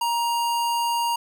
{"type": "tone", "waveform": "square", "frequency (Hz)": 940, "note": "A#5", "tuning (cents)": 14, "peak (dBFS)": -22, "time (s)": [0.01, 1.16], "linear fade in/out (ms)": 5, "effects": []}